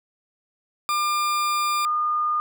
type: tone pair in turn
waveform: 40% pulse / sine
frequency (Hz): 1200 / 1218.2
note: D6 / D#6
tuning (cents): +37 / -37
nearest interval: unison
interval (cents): 26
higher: second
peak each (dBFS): -20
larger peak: neither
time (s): 0.89-1.85 / 1.85-2.4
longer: first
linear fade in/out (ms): 0
effects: none